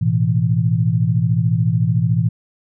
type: chord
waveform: sine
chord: A suspended second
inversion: none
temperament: just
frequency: 110 / 123.75 / 165 Hz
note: A2 / B2 / E3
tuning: 0 / +4 / +2 cents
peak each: -18 dBFS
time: 0.01-2.29 s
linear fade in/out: 10 ms
effects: none